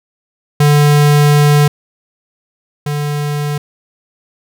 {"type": "tone pair in turn", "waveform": "square", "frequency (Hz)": [146.83, 146.83], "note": ["D3", "D3"], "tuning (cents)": [0, 0], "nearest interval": "unison", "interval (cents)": 0, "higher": "neither", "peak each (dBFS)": [-7, -16], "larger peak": "first", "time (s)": [[0.6, 1.68], [2.86, 3.58]], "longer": "first", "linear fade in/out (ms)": 5, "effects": []}